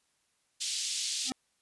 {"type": "band-pass noise", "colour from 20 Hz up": "pink", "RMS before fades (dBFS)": -34, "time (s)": [0.6, 1.31], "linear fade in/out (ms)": 20, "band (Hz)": [3400, 8400], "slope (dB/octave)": 24}
{"type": "tone with exponential growth", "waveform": "square", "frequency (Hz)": 258.6, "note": "C4", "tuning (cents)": -20, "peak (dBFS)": -29, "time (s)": [1.24, 1.32], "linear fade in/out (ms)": 0, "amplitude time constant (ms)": 17}
{"effects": ["white hiss -74 dBFS RMS until 1.61 s", "resampled to 24000 Hz"]}